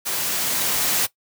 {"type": "noise with level ramp", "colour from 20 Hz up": "white", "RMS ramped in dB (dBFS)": [-25, -20], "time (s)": [0.05, 1.07], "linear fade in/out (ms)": 20, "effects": ["noise-tail reverb RT60 0.1 s tail -18 dB re dry", "high-pass 100 Hz 12 dB/octave"]}